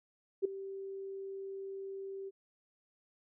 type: tone with ADSR envelope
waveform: sine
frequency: 389.3 Hz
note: G4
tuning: 12 cents flat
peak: -24 dBFS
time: 0.42-2.31 s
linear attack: 29 ms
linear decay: 7 ms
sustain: -16 dB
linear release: 32 ms
effects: none